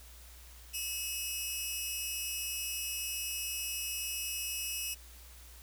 10% pulse tone pair together, 2586 / 2893 Hz, E7 / F#7, -34 / -40 cents, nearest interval major second, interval 194 cents, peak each -29 / -30 dBFS, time 0.73-4.95 s, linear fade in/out 20 ms, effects added 60 Hz sine -52 dBFS peak until 5.62 s + white hiss -56 dBFS RMS until 5.62 s

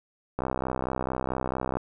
click train, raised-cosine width 1 ms, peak -14 dBFS, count 90, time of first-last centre 0.39-1.77 s, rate 64.5 Hz, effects none

